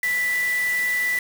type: tone in noise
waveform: sine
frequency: 1975.5 Hz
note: B6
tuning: in tune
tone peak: -20 dBFS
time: 0.03-1.19 s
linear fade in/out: 2 ms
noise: white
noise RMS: -34 dBFS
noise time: 0.03-1.19 s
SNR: +11 dB
effects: none